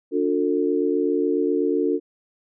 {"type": "tone cluster", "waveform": "sine", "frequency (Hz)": [291.1, 358.6, 447.5], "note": ["D4", "F4", "A4"], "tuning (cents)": [-15, 46, 29], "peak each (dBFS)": -23, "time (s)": [0.11, 2], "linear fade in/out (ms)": 50, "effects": []}